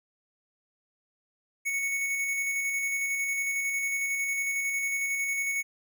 square tone with tremolo, 2217 Hz, C#7, in tune, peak -27 dBFS, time 1.65-5.63 s, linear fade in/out 20 ms, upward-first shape square, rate 11 Hz, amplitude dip 25%, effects none

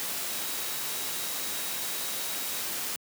sine tone in noise, 3831 Hz, A#7, 47 cents sharp, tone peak -44 dBFS, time 0.3-2.62 s, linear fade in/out 0 ms, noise white, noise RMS -33 dBFS, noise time 0-2.96 s, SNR -14 dB, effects high-pass 150 Hz 12 dB/octave

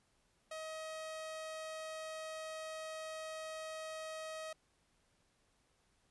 sawtooth tone, 633 Hz, D#5, 30 cents sharp, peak -39 dBFS, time 0.51-4.53 s, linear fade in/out 5 ms, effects pink hiss -75 dBFS RMS until 6.1 s + resampled to 24000 Hz

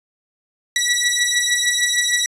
15% pulse beating tone pair, 1940 / 1946.5 Hz, B6 / B6, -31 / -26 cents, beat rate 6.5 Hz, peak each -13 dBFS, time 0.76-2.26 s, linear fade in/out 2 ms, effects resampled to 32000 Hz

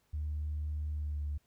sine tone with pitch glide, 75.4 to 73.42 Hz, D2 to D2, +46 to 0 cents, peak -32 dBFS, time 0.13-1.38 s, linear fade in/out 10 ms, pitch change -46 cents, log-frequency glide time 0.96-1.23 s, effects tanh soft clip ceiling -29 dBFS + pink hiss -74 dBFS RMS until 1.46 s

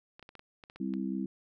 clicks, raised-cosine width 0.3 ms, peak -33 dBFS, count 9, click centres 0.195 / 0.227 / 0.291 / 0.353 / 0.394 / 0.638 / 0.699 / 0.76 / 0.938 s
harmonic tone, 65.41 Hz, C2, in tune, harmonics 3 / 4 / 5, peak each -34 / -36 / -38 dBFS, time 0.8-1.26 s, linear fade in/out 5 ms
effects none

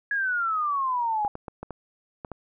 sine exponential sweep, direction down, 1681 to 810 Hz, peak -23 dBFS, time 0.11-1.28 s, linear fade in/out 2 ms
clicks, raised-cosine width 1 ms, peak -21 dBFS, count 7, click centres 1.249 / 1.354 / 1.482 / 1.63 / 1.707 / 2.248 / 2.317 s
effects none

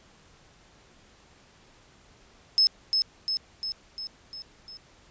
sine tone with echo, 5200 Hz, E8, 24 cents flat, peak -17 dBFS, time 2.58-2.67 s, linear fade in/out 0 ms, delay 350 ms, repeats 6, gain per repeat -4 dB, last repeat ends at 4.77 s, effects pink hiss -57 dBFS RMS until 5.1 s + resampled to 16000 Hz

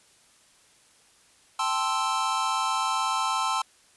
square chord, A minor seventh, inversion third, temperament equal, 784 / 880 / 1046.5 / 1318.5 Hz, G5 / A5 / C6 / E6, 0 / 0 / 0 / 0 cents, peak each -34 / -31 / -29 / -30 dBFS, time 1.59-3.62 s, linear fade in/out 5 ms, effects white hiss -59 dBFS RMS until 3.96 s + resampled to 24000 Hz

